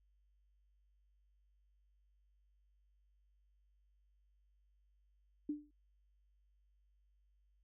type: tone with exponential decay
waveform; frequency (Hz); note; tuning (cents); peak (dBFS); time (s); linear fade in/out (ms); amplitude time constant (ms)
sine; 296.5; D4; +17; -33; 5.49-5.71; 5; 47
effects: added 50 Hz sine -70 dBFS peak until 7.63 s